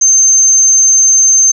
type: tone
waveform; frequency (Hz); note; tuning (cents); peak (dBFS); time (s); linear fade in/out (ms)
sine; 6290; G8; +5; -4; 0.01-1.52; 10
effects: none